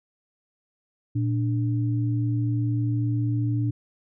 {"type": "tone pair together", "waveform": "sine", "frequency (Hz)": [116.4, 294.2], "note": ["A#2", "D4"], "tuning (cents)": [-2, 3], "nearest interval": "octave + major third", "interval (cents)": 1605, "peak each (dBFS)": [-22, -29], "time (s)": [1.15, 3.71], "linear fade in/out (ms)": 10, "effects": []}